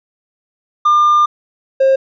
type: tone pair in turn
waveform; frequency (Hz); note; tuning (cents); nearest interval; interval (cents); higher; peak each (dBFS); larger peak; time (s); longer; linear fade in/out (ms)
triangle; 1200 / 534.5; D6 / C5; +37 / +37; octave + major second; 1400; first; -5; neither; 0.85-1.26 / 1.8-1.96; first; 10
effects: tanh soft clip ceiling -2 dBFS + resampled to 16000 Hz